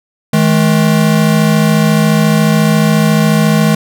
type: tone pair together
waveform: square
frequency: 158.91 / 213.1 Hz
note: D#3 / G#3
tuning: +37 / +45 cents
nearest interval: perfect fourth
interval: 508 cents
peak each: -11 dBFS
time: 0.33-3.75 s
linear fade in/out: 5 ms
effects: none